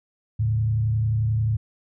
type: tone with frequency modulation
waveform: sine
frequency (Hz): 110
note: A2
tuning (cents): 0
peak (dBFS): -19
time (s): 0.39-1.57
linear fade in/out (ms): 10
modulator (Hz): 31.3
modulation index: 0.52
effects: none